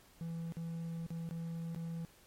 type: tone with dropouts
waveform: triangle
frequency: 166.1 Hz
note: E3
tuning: 13 cents sharp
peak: -36 dBFS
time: 0.21-2.05 s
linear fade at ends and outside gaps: 0 ms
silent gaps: 0.522-0.569 / 1.065-1.105 / 1.29-1.31 / 1.747-1.761 s
effects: pink hiss -63 dBFS RMS until 2.26 s + MP3 64 kbps